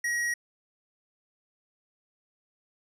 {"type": "tone", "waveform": "square", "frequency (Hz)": 1900, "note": "A#6", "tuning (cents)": 33, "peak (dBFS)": -27, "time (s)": [0.04, 0.34], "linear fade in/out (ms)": 5, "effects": ["low-pass 11000 Hz 12 dB/octave"]}